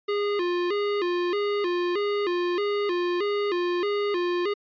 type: tone with vibrato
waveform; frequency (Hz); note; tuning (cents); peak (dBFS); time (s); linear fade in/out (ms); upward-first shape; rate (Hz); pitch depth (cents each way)
square; 380; F#4; +46; -24; 0.08-4.54; 10; square; 1.6; 130
effects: resampled to 11025 Hz